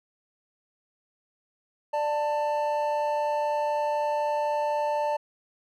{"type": "tone pair together", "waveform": "triangle", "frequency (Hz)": [592.1, 888], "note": ["D5", "A5"], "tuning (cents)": [14, 16], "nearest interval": "perfect fifth", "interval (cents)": 702, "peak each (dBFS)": -25, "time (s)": [1.93, 5.17], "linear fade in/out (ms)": 10, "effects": []}